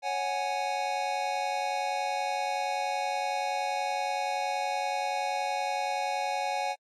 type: chord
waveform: square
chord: C# suspended fourth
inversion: none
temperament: equal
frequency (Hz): 554.4 / 740 / 830.6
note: C#5 / F#5 / G#5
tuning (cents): 0 / 0 / 0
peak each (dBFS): -37 / -33 / -32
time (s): 0.02-6.76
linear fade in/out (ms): 50
effects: low-pass 6000 Hz 12 dB/octave + AAC 64 kbps